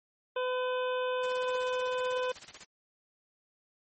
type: harmonic tone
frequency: 505 Hz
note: B4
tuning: 39 cents sharp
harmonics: 1 / 2 / 3 / 5 / 6 / 7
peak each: -30 / -36 / -40 / -44 / -46 / -47 dBFS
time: 0.36-2.32 s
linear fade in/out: 5 ms
type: noise with tremolo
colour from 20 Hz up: white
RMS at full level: -45 dBFS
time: 1.23-2.65 s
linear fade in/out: 5 ms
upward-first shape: square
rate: 16 Hz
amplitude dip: 75%
effects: MP3 32 kbps